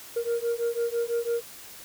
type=beating tone pair; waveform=sine; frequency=466.2 / 472.2 Hz; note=A#4 / A#4; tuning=0 / +22 cents; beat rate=6 Hz; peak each=-26 dBFS; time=0.16-1.42 s; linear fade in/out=10 ms; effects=tanh soft clip ceiling -22 dBFS + white hiss -45 dBFS RMS until 1.84 s

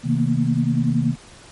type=tone cluster; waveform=sine; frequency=130.1 / 158.1 / 228.4 / 238.9 Hz; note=C3 / D#3 / A#3 / A#3; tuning=-9 / +28 / -35 / +43 cents; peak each=-22 dBFS; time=0.03-1.16 s; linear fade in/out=50 ms; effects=pink hiss -45 dBFS RMS until 1.51 s + MP3 48 kbps

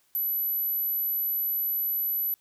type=tone; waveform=sine; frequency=11930 Hz; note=F#9; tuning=13 cents sharp; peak=-25 dBFS; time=0.15-2.34 s; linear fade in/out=0 ms; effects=white hiss -67 dBFS RMS until 2.4 s

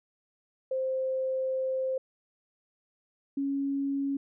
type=tone pair in turn; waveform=sine; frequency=523.3 / 277.2 Hz; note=C5 / C#4; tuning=0 / 0 cents; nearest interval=major seventh; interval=1100 cents; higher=first; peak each=-27 dBFS; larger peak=neither; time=0.71-1.98 / 3.37-4.17 s; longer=first; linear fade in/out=5 ms; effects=none

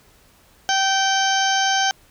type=harmonic tone; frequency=776 Hz; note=G5; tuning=18 cents flat; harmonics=1 / 2 / 3 / 4 / 5 / 6 / 7 / 8; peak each=-20 / -22 / -33 / -24 / -34 / -31 / -29 / -26 dBFS; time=0.69-1.91 s; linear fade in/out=0 ms; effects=pink hiss -54 dBFS RMS until 2.1 s

